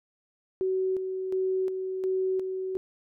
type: tone with tremolo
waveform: sine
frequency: 376.4 Hz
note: F#4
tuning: 30 cents sharp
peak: -24 dBFS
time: 0.61-2.77 s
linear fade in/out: 0 ms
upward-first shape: square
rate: 1.4 Hz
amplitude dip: 45%
effects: none